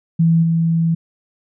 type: tone with level steps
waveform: sine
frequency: 165.1 Hz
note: E3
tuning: 3 cents sharp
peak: -10 / -13 dBFS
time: 0.19-0.95 s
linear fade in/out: 10 ms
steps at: 0.42 s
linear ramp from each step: 20 ms
effects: none